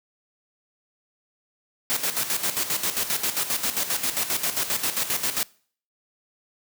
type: noise with tremolo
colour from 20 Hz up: white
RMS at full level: -24 dBFS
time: 1.9-5.43 s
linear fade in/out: 0 ms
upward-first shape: square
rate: 7.5 Hz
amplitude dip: 65%
effects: noise-tail reverb RT60 0.5 s tail -24 dB re dry + high-pass 100 Hz 12 dB/octave